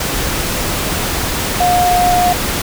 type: tone in noise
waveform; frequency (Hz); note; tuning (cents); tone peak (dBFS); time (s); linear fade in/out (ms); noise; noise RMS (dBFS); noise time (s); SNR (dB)
sine; 715; F5; +41; -10; 1.6-2.33; 5; pink; -18; 0-2.62; +5
effects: none